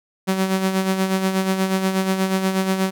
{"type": "tone with tremolo", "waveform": "sawtooth", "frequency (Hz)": 190, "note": "F#3", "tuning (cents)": 46, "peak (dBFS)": -12, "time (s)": [0.27, 2.91], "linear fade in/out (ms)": 20, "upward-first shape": "sine", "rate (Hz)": 8.3, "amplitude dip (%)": 55, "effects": []}